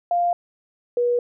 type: tone pair in turn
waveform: sine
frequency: 698.5 / 483.7 Hz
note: F5 / B4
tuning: 0 / -36 cents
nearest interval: tritone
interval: 636 cents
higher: first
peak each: -17 dBFS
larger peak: neither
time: 0.11-0.33 / 0.97-1.19 s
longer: neither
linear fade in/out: 2 ms
effects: none